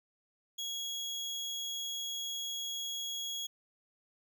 30% pulse tone, 3322 Hz, G#7, in tune, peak -33 dBFS, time 0.58-3.47 s, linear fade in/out 10 ms, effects none

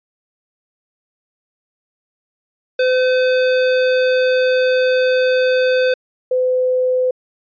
square / sine tone pair in turn, 510 / 508 Hz, C5 / B4, -44 / +49 cents, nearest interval unison, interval 7 cents, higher first, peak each -13 dBFS, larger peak neither, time 2.79-5.94 / 6.31-7.11 s, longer first, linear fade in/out 5 ms, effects resampled to 11025 Hz

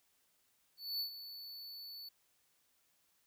square tone with ADSR envelope, 4467 Hz, C#8, 12 cents sharp, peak -35 dBFS, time 0.77-2.09 s, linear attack 230 ms, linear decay 97 ms, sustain -12 dB, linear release 7 ms, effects white hiss -75 dBFS RMS until 3.26 s

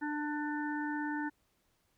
harmonic tone, 297.2 Hz, D4, 21 cents sharp, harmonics 1 / 3 / 5 / 6, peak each -35 / -40 / -42 / -43 dBFS, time 0.01-1.3 s, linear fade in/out 20 ms, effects pink hiss -75 dBFS RMS until 1.97 s

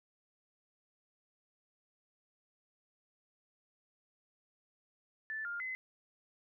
sine tone with pitch steps, 1756 / 1406 / 2039 Hz, A6 / F6 / C7, -4 / +11 / -45 cents, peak -37 dBFS, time 5.3-5.75 s, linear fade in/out 0 ms, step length 150 ms, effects none

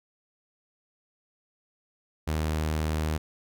sawtooth tone, 77.78 Hz, D#2, in tune, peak -22 dBFS, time 2.27-3.18 s, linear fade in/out 10 ms, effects none

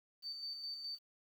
sine tone with tremolo, 4573 Hz, D8, 47 cents flat, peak -40 dBFS, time 0.22-0.99 s, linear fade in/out 50 ms, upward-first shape square, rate 4.8 Hz, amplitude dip 40%, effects 11-bit

